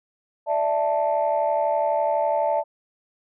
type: chord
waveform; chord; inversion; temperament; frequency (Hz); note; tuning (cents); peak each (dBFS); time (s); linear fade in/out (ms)
sine; D suspended second; none; equal; 587.3 / 659.3 / 880; D5 / E5 / A5; 0 / 0 / 0; -23; 0.46-2.64; 50
effects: tanh soft clip ceiling -12 dBFS